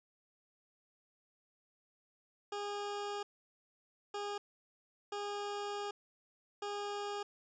20% pulse tone bursts at uneven times, 408.9 Hz, G#4, 27 cents flat, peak -33 dBFS, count 4, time 2.52-3.23 / 4.14-4.38 / 5.12-5.91 / 6.62-7.23 s, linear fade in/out 5 ms, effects resampled to 16000 Hz + 12-bit

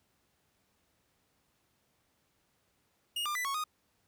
45% pulse tone with pitch steps, 2859 / 1196 / 1987 / 1104 / 1240 Hz, F7 / D6 / B6 / C#6 / D#6, +40 / +31 / +10 / -7 / -6 cents, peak -32 dBFS, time 3.16-3.64 s, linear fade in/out 5 ms, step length 96 ms, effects pink hiss -74 dBFS RMS until 4.07 s + high-pass 60 Hz 12 dB/octave

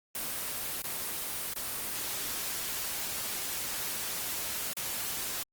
white noise with dropouts, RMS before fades -35 dBFS, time 0.15-5.43 s, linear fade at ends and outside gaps 2 ms, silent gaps 0.821-0.84 / 1.537-1.56 / 4.733-4.768 s, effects Opus 24 kbps

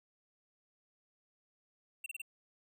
square tone bursts, 2716 Hz, F7, 49 cents flat, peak -40 dBFS, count 4, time 2.04-2.218 s, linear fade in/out 5 ms, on 22 ms, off 30 ms, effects none

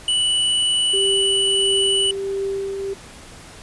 square tone, 2960 Hz, F#7, in tune, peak -17 dBFS, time 0.08-2.11 s, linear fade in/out 2 ms
sine tone with tremolo, 392 Hz, G4, in tune, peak -20 dBFS, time 0.93-2.94 s, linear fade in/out 10 ms, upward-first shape triangle, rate 1.5 Hz, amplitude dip 40%
effects pink hiss -41 dBFS RMS until 3.62 s + resampled to 24000 Hz

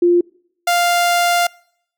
sine / sawtooth tone pair in turn, 349.2 / 698.4 Hz, F4 / F5, 0 / 0 cents, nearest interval octave, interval 1200 cents, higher second, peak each -9 dBFS, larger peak neither, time 0.02-0.21 / 0.67-1.47 s, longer second, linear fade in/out 5 ms, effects noise-tail reverb RT60 0.7 s tail -26 dB re dry

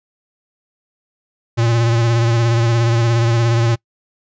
square tone with vibrato, 116.54 Hz, A#2, in tune, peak -13 dBFS, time 1.57-3.76 s, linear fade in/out 20 ms, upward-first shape sine, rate 17 Hz, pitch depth 38 cents each way, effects noise-tail reverb RT60 0.1 s tail -25 dB re dry + resampled to 16000 Hz

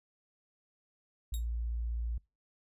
sine tone, 57.8 Hz, A#1, 14 cents flat, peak -32 dBFS, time 1.32-2.18 s, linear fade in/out 5 ms
10% pulse tone with exponential decay, 3759 Hz, A#7, 14 cents sharp, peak -31 dBFS, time 1.34-1.46 s, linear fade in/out 0 ms, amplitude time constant 25 ms
effects noise-tail reverb RT60 0.3 s tail -26 dB re dry + resampled to 32000 Hz

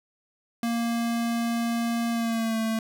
square tone with pitch glide, 233.1 to 223 Hz, A#3 to A3, 0 to +23 cents, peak -25 dBFS, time 0.63-2.79 s, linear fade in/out 2 ms, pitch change -77 cents, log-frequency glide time 2.11-2.58 s, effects none

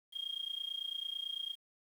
sine tone with amplitude modulation, 3233 Hz, G#7, 47 cents flat, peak -33 dBFS, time 0.12-1.56 s, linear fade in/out 50 ms, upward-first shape sine, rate 29 Hz, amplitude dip 90%, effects tanh soft clip ceiling -29 dBFS + 10-bit

